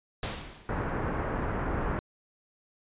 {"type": "noise with exponential decay", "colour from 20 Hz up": "pink", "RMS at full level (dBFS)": -31, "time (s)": [0.23, 0.97], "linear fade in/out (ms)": 1, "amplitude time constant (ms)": 160}
{"type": "low-pass noise", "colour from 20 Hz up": "pink", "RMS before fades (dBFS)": -31, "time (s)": [0.69, 1.99], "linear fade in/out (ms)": 0, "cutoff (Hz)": 1700, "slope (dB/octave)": 24}
{"effects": ["resampled to 8000 Hz"]}